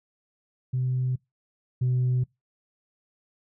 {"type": "tone pair in turn", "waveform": "sine", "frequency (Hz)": [127.7, 126.09], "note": ["C3", "B2"], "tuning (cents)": [-42, 36], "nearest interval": "unison", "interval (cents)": 22, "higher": "first", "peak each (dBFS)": [-22, -19], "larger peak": "second", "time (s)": [[0.73, 1.16], [1.81, 2.24]], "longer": "neither", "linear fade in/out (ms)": 10, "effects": ["noise-tail reverb RT60 0.2 s tail -25 dB re dry", "tanh soft clip ceiling -19 dBFS"]}